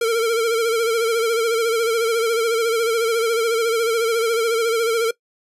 square tone with vibrato, 456.4 Hz, A#4, 37 cents flat, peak -17 dBFS, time 0.01-5.11 s, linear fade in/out 5 ms, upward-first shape sine, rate 14 Hz, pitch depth 56 cents each way, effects noise-tail reverb RT60 0.1 s tail -21 dB re dry + resampled to 32000 Hz

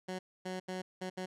15% pulse tone bursts at uneven times, 185 Hz, F#3, in tune, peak -31 dBFS, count 5, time 0.08-0.19 / 0.45-0.6 / 0.68-0.82 / 1.01-1.1 / 1.17-1.26 s, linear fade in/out 10 ms, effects low-pass 8000 Hz 12 dB/octave

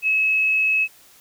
sine tone, 2578 Hz, E7, 39 cents flat, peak -16 dBFS, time 0.02-0.88 s, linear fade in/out 50 ms, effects white hiss -51 dBFS RMS until 1.2 s

